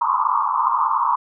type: band-pass noise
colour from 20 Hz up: white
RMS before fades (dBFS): -19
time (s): 0.01-1.16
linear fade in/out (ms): 10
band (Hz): 890 to 1200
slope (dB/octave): 96
effects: none